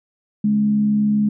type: tone with frequency modulation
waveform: sine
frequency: 209.8 Hz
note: G#3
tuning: 18 cents sharp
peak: -14 dBFS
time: 0.44-1.29 s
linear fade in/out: 5 ms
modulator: 67.4 Hz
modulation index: 0.28
effects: none